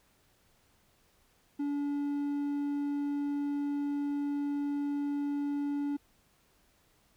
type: tone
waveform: triangle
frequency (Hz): 286.8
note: D4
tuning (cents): -41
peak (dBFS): -28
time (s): 1.59-5.97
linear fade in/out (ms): 10
effects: pink hiss -68 dBFS RMS until 7.16 s